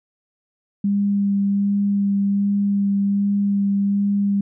sine tone with vibrato, 200.4 Hz, G3, 38 cents sharp, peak -16 dBFS, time 0.84-4.41 s, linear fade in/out 5 ms, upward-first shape sine, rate 1.3 Hz, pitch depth 11 cents each way, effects none

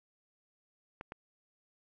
clicks, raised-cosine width 0.5 ms, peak -27 dBFS, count 2, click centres 1.011 / 1.121 s, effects none

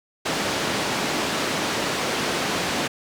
pink band-pass noise, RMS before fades -25 dBFS, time 0.25-2.88 s, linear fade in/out 10 ms, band 200 to 6000 Hz, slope 12 dB/octave, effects none

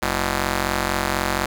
5% pulse ring-modulated tone, 138.59 Hz, C#3, in tune, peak -6 dBFS, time 0.02-1.46 s, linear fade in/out 5 ms, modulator 463 Hz, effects none

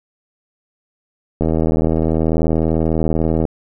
click train, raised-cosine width 2 ms, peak -4 dBFS, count 165, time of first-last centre 1.41-3.452 s, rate 80.3 Hz, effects none

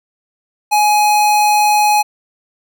square tone, 839 Hz, G#5, 17 cents sharp, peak -10 dBFS, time 0.71-2.03 s, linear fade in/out 20 ms, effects none

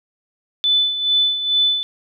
sine tone with tremolo, 3500 Hz, A7, 10 cents flat, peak -12 dBFS, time 0.64-1.83 s, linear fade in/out 0 ms, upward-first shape sine, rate 2.3 Hz, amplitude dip 65%, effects none

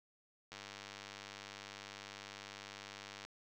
click train, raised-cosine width 0.2 ms, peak -30 dBFS, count 274, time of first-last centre 0.52-3.25 s, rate 100 Hz, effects none

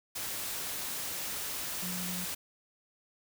sine tone in noise, 180 Hz, F#3, 47 cents flat, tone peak -38 dBFS, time 1.82-2.25 s, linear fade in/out 10 ms, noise white, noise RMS -37 dBFS, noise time 0.15-2.35 s, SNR -4 dB, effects none

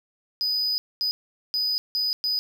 triangle tone bursts at uneven times, 4978 Hz, D#8, in tune, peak -21 dBFS, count 5, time 0.41-0.78 / 1.01-1.11 / 1.54-1.78 / 1.95-2.13 / 2.24-2.39 s, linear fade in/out 0 ms, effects none

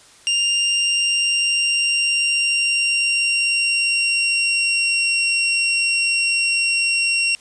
sawtooth tone with pitch glide, 2794 to 2744 Hz, F7 to F7, 0 to -31 cents, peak -13 dBFS, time 0.27-7.35 s, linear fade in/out 0 ms, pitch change -31 cents, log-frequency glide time 0.52-5.17 s, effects white hiss -48 dBFS RMS until 7.4 s + resampled to 22050 Hz

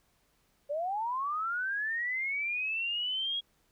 sine linear sweep, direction up, 555 to 3322 Hz, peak -30 dBFS, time 0.69-3.41 s, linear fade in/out 20 ms, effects pink hiss -71 dBFS RMS until 3.71 s

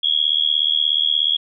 sine tone with amplitude modulation, 3319 Hz, G#7, 2 cents flat, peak -11 dBFS, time 0.03-1.37 s, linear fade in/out 10 ms, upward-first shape sine, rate 76.8 Hz, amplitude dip 100%, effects none

